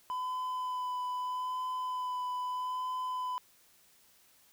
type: tone with vibrato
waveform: triangle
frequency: 1005 Hz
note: B5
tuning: 30 cents sharp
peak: -31 dBFS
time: 0.1-3.38 s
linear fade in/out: 0 ms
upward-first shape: sine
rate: 0.79 Hz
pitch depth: 13 cents each way
effects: white hiss -64 dBFS RMS until 4.52 s